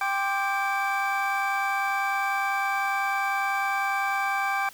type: tone cluster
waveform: triangle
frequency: 789 / 1053 / 1179 / 1579 / 2317 Hz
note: G5 / C6 / D6 / G6 / D7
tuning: +11 / +11 / +6 / +12 / -24 cents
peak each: -26 / -34 / -29 / -28 / -30 dBFS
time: 0.01-4.69 s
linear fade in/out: 2 ms
effects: white hiss -49 dBFS RMS until 4.73 s